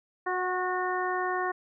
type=harmonic tone with a mistuned harmonic; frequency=365 Hz; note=F#4; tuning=24 cents flat; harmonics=1 / 2 / 3 / 4 / 5; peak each=-32 / -32 / -32 / -37 / -35 dBFS; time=0.26-1.52 s; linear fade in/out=10 ms; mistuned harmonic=2; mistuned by=+15 cents; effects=none